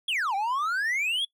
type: exponential two-way sweep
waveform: triangle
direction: down then up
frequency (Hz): 3439 to 762 to 3439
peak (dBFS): -23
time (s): 0.08-1.25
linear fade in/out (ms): 5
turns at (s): 0.35
effects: noise-tail reverb RT60 0.1 s tail -23 dB re dry